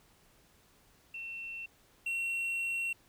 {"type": "tone pair in turn", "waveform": ["sine", "triangle"], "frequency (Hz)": [2700, 2727], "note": ["E7", "F7"], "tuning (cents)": [41, -42], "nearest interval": "unison", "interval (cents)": 17, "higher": "second", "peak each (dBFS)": [-39, -30], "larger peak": "second", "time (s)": [[1.14, 1.66], [2.06, 2.93]], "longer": "second", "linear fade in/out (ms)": 5, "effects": ["pink hiss -65 dBFS RMS until 3.08 s"]}